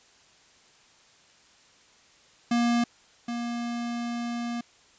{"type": "tone pair in turn", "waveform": "square", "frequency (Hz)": [237.1, 237.1], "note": ["A#3", "A#3"], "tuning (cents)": [30, 30], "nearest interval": "unison", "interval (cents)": 0, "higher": "neither", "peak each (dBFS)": [-22, -30], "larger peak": "first", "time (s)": [[2.51, 2.84], [3.28, 4.61]], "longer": "second", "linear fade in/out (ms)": 5, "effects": ["white hiss -58 dBFS RMS until 4.98 s", "resampled to 16000 Hz"]}